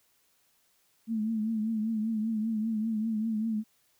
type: tone with vibrato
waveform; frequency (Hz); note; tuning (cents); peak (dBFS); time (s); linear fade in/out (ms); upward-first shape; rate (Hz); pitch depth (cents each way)
sine; 220; A3; 0; -27; 1.07-3.64; 50; triangle; 5.1; 75
effects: white hiss -69 dBFS RMS until 3.99 s